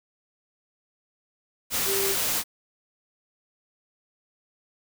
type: tone in noise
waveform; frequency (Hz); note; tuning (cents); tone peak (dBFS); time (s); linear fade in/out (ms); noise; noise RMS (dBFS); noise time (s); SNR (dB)
sine; 392; G4; 0; -27; 1.85-2.16; 50; white; -26; 1.7-2.44; -4
effects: none